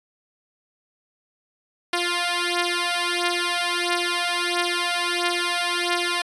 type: beating tone pair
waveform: 5% pulse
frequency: 349.2 / 350.7 Hz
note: F4 / F4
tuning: 0 / +7 cents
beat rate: 1.5 Hz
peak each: -13 dBFS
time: 1.93-6.22 s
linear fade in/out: 5 ms
effects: resampled to 22050 Hz